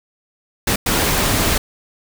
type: noise bursts at uneven times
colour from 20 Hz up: pink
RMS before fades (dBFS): -17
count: 2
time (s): 0.67-0.76 / 0.86-1.58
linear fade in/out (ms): 5
effects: none